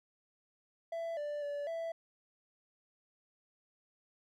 triangle tone with pitch steps, 666 / 588 / 577 / 662 Hz, E5 / D5 / D5 / E5, +18 / +2 / -31 / +7 cents, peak -34 dBFS, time 0.92-1.92 s, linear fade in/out 5 ms, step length 250 ms, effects none

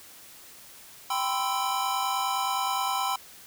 square chord, C major seventh, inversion second, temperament equal with one note detuned, 784 / 996.9 / 1046.5 / 1318.5 Hz, G5 / B5 / C6 / E6, 0 / +16 / 0 / 0 cents, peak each -31 / -31 / -34 / -34 dBFS, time 1.1-3.16 s, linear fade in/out 5 ms, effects white hiss -49 dBFS RMS until 3.46 s

